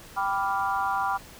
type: chord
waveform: sine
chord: G dominant seventh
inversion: none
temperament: equal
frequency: 784 / 987.8 / 1174.7 / 1396.9 Hz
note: G5 / B5 / D6 / F6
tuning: 0 / 0 / 0 / 0 cents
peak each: -28 / -29 / -30 / -32 dBFS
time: 0.16-1.18 s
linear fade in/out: 20 ms
effects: pink hiss -47 dBFS RMS until 1.39 s